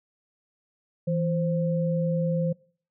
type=tone pair together; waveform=sine; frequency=164.81 / 523.2 Hz; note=E3 / C5; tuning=0 / 0 cents; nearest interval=octave + minor sixth; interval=2000 cents; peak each=-24 / -28 dBFS; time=1.07-2.53 s; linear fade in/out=10 ms; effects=noise-tail reverb RT60 0.5 s tail -24 dB re dry